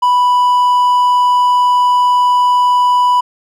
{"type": "tone", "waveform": "triangle", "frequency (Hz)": 987.8, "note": "B5", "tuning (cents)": 0, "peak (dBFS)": -6, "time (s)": [0.02, 3.21], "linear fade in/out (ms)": 10, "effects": []}